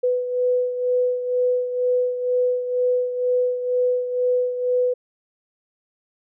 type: beating tone pair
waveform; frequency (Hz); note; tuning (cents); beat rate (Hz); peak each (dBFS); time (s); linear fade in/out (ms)
sine; 497.1 / 499.2; B4 / B4; +11 / +19; 2.1; -19 / -26; 0.03-4.94; 10
effects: none